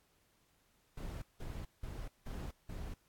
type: noise bursts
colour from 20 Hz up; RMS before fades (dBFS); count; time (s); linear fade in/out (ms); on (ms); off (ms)
brown; -43; 5; 0.97-2.94; 5; 250; 180
effects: pink hiss -73 dBFS RMS until 3.08 s + AAC 64 kbps